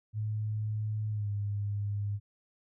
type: tone with pitch glide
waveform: sine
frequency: 107.3 to 102.16 Hz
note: A2 to G#2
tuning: -43 to -28 cents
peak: -30 dBFS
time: 0.13-2.2 s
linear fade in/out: 50 ms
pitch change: -85 cents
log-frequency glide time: 1.1-1.29 s
effects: none